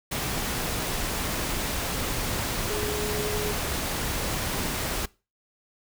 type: tone in noise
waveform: sine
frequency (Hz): 419.7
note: G#4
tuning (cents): +18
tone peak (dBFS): -30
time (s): 2.69-3.52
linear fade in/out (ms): 10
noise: pink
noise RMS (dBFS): -29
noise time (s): 0.11-5.06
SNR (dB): -4
effects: noise-tail reverb RT60 0.3 s tail -22 dB re dry